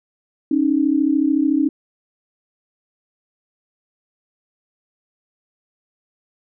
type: tone pair together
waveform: sine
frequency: 274.9 / 308.6 Hz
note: C#4 / D#4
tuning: -14 / -14 cents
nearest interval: major second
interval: 200 cents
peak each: -17 dBFS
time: 0.51-1.69 s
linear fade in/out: 5 ms
effects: none